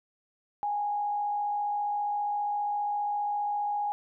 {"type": "tone with frequency modulation", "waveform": "sine", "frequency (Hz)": 825, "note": "G#5", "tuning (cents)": -12, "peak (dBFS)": -27, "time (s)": [0.63, 3.92], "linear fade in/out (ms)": 0, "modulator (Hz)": 54.9, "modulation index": 0.27, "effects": []}